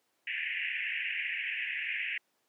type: band-pass noise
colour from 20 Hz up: white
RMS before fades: -35 dBFS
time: 0.27-2.18 s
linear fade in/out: 5 ms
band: 1700 to 2800 Hz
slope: 96 dB/octave
effects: pink hiss -75 dBFS RMS until 2.48 s + high-pass 300 Hz 12 dB/octave